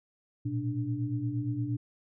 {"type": "tone cluster", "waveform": "sine", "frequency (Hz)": [113.8, 122.4, 293.9], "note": ["A#2", "B2", "D4"], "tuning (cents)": [-41, -15, 1], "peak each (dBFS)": [-35, -32, -34], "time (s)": [0.45, 1.77], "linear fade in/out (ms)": 10, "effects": []}